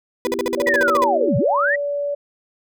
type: tone bursts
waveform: 35% pulse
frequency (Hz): 493.9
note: B4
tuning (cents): 0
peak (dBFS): -17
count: 12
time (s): 0.25-1.04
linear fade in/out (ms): 0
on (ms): 20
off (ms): 50
type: chord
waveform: sine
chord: E minor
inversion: second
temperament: equal with one note detuned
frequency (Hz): 246.9 / 334 / 392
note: B3 / E4 / G4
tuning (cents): 0 / +23 / 0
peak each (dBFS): -30 / -27 / -25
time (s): 0.25-1.29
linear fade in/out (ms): 2
type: tone with pitch glide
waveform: sine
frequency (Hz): 571 to 574.3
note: D5 to D5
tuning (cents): -49 to -39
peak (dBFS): -20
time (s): 0.57-2.15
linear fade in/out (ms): 10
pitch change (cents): +10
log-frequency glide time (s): 1.59-1.79
type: linear two-way sweep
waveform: sine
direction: down then up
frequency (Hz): 1974 to 100.9 to 1974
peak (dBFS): -16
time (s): 0.66-1.76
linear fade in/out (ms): 10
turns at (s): 1.37
effects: none